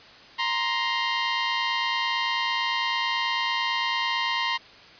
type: tone pair together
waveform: 15% pulse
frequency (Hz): 937.5 / 1046.5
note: A#5 / C6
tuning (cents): +10 / 0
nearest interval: major second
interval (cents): 190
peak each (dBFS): -20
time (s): 0.38-4.58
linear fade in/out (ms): 20
effects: white hiss -48 dBFS RMS until 4.99 s + resampled to 11025 Hz